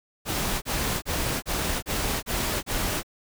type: noise bursts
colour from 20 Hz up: pink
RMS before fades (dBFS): -27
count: 7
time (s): 0.25-3.032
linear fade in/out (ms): 50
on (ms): 370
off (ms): 32
effects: none